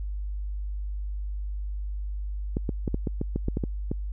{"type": "clicks", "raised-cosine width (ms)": 3, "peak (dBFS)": -14, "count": 11, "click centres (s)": [2.569, 2.692, 2.878, 2.944, 3.072, 3.214, 3.36, 3.484, 3.571, 3.638, 3.915], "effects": ["added 50 Hz sine -29 dBFS peak until 4.12 s"]}